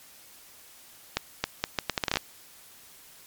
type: accelerating click train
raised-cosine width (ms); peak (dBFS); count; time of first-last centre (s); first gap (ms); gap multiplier
0.2; -7; 12; 1.17-2.171; 270; 0.74
effects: white hiss -52 dBFS RMS until 3.26 s + MP3 96 kbps